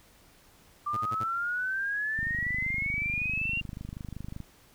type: exponential sweep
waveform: sine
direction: up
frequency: 1174.7 to 2794 Hz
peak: -28 dBFS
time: 0.86-3.61 s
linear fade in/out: 10 ms
type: tone bursts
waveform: sawtooth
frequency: 110 Hz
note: A2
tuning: in tune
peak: -31 dBFS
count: 4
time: 0.93-1.24 s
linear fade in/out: 10 ms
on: 40 ms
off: 50 ms
type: click train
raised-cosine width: 5 ms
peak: -26 dBFS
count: 57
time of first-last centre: 2.19-4.403 s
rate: 25.3 Hz
effects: pink hiss -59 dBFS RMS until 4.74 s